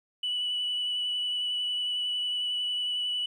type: tone with vibrato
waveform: sine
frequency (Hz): 2960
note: F#7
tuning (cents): 0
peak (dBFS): -26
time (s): 0.23-3.26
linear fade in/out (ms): 5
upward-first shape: sine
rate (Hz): 11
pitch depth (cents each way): 14
effects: tanh soft clip ceiling -24 dBFS + 11-bit